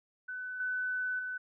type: tone with level steps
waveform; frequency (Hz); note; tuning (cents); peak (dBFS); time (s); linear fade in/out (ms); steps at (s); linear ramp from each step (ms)
sine; 1503; F#6; +27; -37 / -31 / -35; 0.28-1.38; 10; 0.6 / 1.19; 2
effects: none